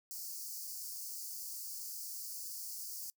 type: high-pass noise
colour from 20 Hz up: white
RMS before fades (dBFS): -44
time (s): 0.11-3.1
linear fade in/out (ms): 0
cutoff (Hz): 4500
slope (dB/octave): 96
effects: noise-tail reverb RT60 0.1 s tail -25 dB re dry